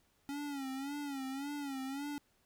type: tone with vibrato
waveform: square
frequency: 277.2 Hz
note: C#4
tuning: in tune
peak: -39 dBFS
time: 0.29-2.18 s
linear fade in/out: 0 ms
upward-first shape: sine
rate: 1.8 Hz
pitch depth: 88 cents each way
effects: pink hiss -73 dBFS RMS until 2.45 s